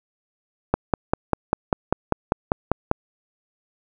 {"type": "click train", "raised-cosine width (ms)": 1, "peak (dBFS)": -3, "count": 12, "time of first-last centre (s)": [0.74, 2.914], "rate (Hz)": 5.06, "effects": []}